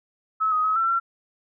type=tone with pitch steps; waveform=sine; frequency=1294 / 1253 / 1278 / 1344 / 1360 Hz; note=E6 / D#6 / D#6 / E6 / F6; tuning=-32 / +12 / +46 / +33 / -46 cents; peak=-19 dBFS; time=0.4-1 s; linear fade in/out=20 ms; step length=120 ms; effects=none